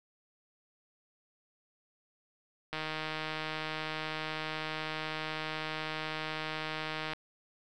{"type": "click train", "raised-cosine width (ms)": 0.3, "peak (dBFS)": -20, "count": 688, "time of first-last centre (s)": [2.73, 7.134], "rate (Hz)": 156, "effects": []}